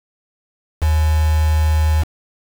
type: tone with quantisation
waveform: sine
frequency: 77.78 Hz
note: D#2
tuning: in tune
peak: -12 dBFS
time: 0.81-2.04 s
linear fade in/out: 20 ms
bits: 4
effects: none